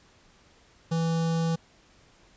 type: tone with notch filter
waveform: square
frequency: 164.7 Hz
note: E3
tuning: 1 cent flat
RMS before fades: -26 dBFS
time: 0.91-1.56 s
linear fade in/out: 10 ms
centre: 2100 Hz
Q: 1.2
effects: pink hiss -59 dBFS RMS until 2.36 s + resampled to 16000 Hz